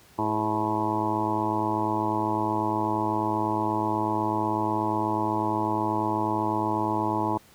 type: harmonic tone with a mistuned harmonic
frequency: 108.2 Hz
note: A2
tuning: 29 cents flat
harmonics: 1 / 2 / 3 / 4 / 5 / 6 / 7 / 8 / 9 / 10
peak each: -34 / -34 / -29 / -36 / -40 / -35 / -40 / -29 / -30 / -36 dBFS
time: 0.18-7.38 s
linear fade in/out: 10 ms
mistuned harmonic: 4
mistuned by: -49 cents
effects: pink hiss -55 dBFS RMS until 7.54 s + high-pass 60 Hz 12 dB/octave